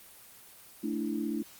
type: chord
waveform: sine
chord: A suspended fourth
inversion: none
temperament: just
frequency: 220 / 293.3 / 330 Hz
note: A3 / D4 / E4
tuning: 0 / -2 / +2 cents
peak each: -34 / -34 / -35 dBFS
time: 0.83-1.43 s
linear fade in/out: 10 ms
effects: white hiss -53 dBFS RMS until 1.59 s + Opus 24 kbps